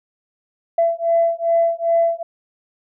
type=beating tone pair; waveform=sine; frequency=670 / 672.5 Hz; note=E5 / E5; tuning=+28 / +34 cents; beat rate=2.5 Hz; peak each=-17 dBFS; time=0.78-2.23 s; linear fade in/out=5 ms; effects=tanh soft clip ceiling -7 dBFS